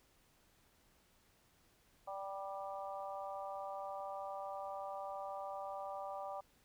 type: harmonic tone with a mistuned harmonic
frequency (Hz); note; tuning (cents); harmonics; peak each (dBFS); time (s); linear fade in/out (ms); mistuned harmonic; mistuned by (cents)
195.2; G3; -7; 3 / 4 / 5 / 6; -46 / -45 / -50 / -50; 2.07-6.41; 10; 6; +22
effects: pink hiss -71 dBFS RMS until 6.64 s